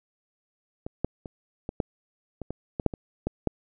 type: clicks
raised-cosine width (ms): 2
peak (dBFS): -20 / -11 / -24 / -18 / -11 / -21 / -19 / -15 / -6 / -21 / -13 / -10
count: 12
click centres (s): 0.865 / 1.046 / 1.258 / 1.691 / 1.802 / 2.417 / 2.506 / 2.798 / 2.863 / 2.938 / 3.27 / 3.473
effects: none